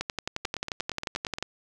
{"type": "two click trains", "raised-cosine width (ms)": 0.2, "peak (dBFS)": [-16, -12], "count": [9, 17], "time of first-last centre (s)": [[0.45, 1.385], [0.01, 1.426]], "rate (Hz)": [8.56, 11.3], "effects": []}